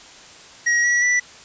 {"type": "tone with pitch steps", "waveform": "square", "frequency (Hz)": [1900, 1933.2, 1967], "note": ["A#6", "B6", "B6"], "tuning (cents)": [33, -38, -7], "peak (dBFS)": -16, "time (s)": [0.66, 1.2], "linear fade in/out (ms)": 10, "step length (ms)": 180, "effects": ["white hiss -43 dBFS RMS until 1.44 s", "resampled to 16000 Hz"]}